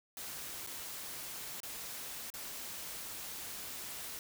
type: noise with dropouts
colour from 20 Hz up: white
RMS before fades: -44 dBFS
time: 0.17-4.19 s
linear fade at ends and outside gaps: 1 ms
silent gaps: 0.665-0.672 / 1.603-1.632 / 2.302-2.339 s
effects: none